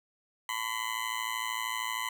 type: tone with amplitude modulation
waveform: 20% pulse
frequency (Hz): 1010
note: B5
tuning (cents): +39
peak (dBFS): -23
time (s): 0.49-2.09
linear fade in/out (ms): 2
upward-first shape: sine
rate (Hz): 113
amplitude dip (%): 85
effects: none